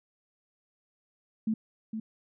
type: tone with echo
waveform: sine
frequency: 220 Hz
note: A3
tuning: in tune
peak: -25 dBFS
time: 1.47-1.54 s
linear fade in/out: 5 ms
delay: 460 ms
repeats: 1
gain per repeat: -7 dB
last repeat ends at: 2 s
effects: none